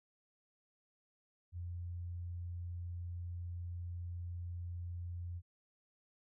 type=tone; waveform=sine; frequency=87.31 Hz; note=F2; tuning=in tune; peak=-40 dBFS; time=1.52-5.42 s; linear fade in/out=50 ms; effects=none